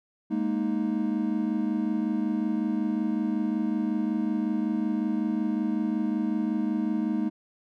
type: chord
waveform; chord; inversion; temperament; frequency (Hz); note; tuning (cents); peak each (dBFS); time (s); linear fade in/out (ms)
triangle; Ab suspended second; none; equal; 207.7 / 233.1 / 311.1; Ab3 / Bb3 / Eb4; 0 / 0 / 0; -27; 0.3-7.3; 20
effects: none